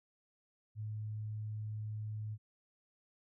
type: tone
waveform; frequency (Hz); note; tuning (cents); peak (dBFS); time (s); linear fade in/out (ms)
sine; 107.3; A2; -43; -38; 0.75-2.38; 50
effects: none